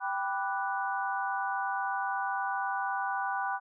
sine chord, G major seventh, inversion none, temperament equal, 784 / 987.8 / 1174.7 / 1480 Hz, G5 / B5 / D6 / F#6, 0 / 0 / 0 / 0 cents, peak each -33 / -35 / -38 / -35 dBFS, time 0-3.6 s, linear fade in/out 50 ms, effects none

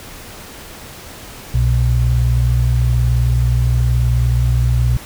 sine tone pair together, 62.44 / 121.4 Hz, B1 / B2, +20 / -29 cents, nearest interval octave, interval 1151 cents, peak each -14 dBFS, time 1.54-4.97 s, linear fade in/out 5 ms, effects pink hiss -35 dBFS RMS until 5.05 s

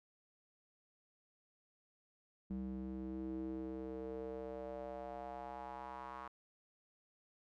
square tone with band-pass filter sweep, 64.5 Hz, C2, 24 cents flat, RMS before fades -45 dBFS, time 2.5-6.28 s, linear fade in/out 5 ms, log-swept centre 220 to 1100 Hz, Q 3.9, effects none

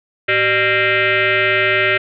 sine tone with frequency modulation, 110 Hz, A2, in tune, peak -12 dBFS, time 0.28-1.98 s, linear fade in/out 10 ms, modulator 493 Hz, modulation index 5.2, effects none

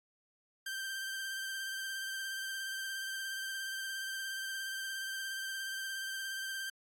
sawtooth tone with vibrato, 1568 Hz, G6, in tune, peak -34 dBFS, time 0.66-6.7 s, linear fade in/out 5 ms, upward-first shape sine, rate 17 Hz, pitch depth 22 cents each way, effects AAC 64 kbps

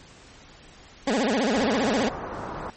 20% pulse tone with vibrato, 240.1 Hz, B3, 49 cents flat, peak -16 dBFS, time 1.07-2.09 s, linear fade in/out 5 ms, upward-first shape sine, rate 15 Hz, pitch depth 280 cents each way
white low-pass noise, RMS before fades -34 dBFS, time 1.54-2.7 s, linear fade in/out 0 ms, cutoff 1200 Hz, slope 24 dB/octave
effects pink hiss -49 dBFS RMS until 2.76 s + MP3 32 kbps

